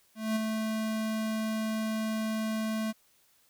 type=tone with ADSR envelope; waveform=square; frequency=219.2 Hz; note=A3; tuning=6 cents flat; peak=-26 dBFS; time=0.15-2.93 s; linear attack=210 ms; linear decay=14 ms; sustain=-4 dB; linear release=29 ms; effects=white hiss -66 dBFS RMS until 3.49 s